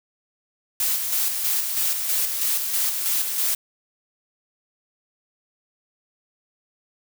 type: noise with tremolo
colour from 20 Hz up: blue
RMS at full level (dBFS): -22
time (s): 0.8-3.55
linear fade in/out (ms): 2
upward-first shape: square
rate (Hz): 3.1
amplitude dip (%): 40
effects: none